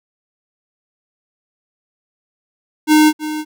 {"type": "tone with echo", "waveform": "square", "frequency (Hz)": 306.6, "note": "D#4", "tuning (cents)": -25, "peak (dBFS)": -8, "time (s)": [2.87, 3.13], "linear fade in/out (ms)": 50, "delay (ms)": 320, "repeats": 1, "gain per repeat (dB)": -13, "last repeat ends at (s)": 3.45, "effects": []}